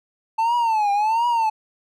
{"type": "tone with vibrato", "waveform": "triangle", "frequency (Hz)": 880, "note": "A5", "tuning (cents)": 0, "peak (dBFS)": -15, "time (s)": [0.38, 1.5], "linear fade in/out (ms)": 10, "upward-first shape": "triangle", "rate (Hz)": 1.4, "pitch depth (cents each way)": 170, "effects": []}